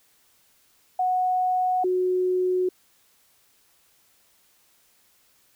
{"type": "tone pair in turn", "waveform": "sine", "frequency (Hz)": [736, 366.5], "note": ["F#5", "F#4"], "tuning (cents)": [-9, -16], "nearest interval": "octave", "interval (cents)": 1207, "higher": "first", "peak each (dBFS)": -20, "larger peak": "neither", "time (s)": [[0.99, 1.84], [1.84, 2.69]], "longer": "neither", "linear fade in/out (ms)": 5, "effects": ["white hiss -62 dBFS RMS until 5.55 s"]}